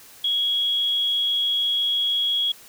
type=tone with amplitude modulation; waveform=sine; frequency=3322 Hz; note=G#7; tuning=in tune; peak=-18 dBFS; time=0.24-2.52 s; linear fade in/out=5 ms; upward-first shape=sine; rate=232 Hz; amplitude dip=30%; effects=white hiss -47 dBFS RMS until 2.68 s